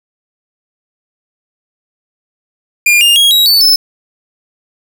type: tone with pitch steps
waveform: 45% pulse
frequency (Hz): 2409 / 2816 / 3291 / 3846 / 4495 / 5254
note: D7 / F7 / G#7 / B7 / C#8 / E8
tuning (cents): +43 / +14 / -16 / -47 / +23 / -7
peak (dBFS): -5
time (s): 2.86-3.76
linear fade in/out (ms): 5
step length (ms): 150
effects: none